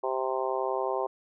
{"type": "harmonic tone", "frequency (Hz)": 130.81, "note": "C3", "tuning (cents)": 0, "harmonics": [3, 4, 5, 6, 7, 8], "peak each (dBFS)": [-32, -33, -34, -35, -35, -36], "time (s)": [0.03, 1.07], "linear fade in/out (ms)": 10, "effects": []}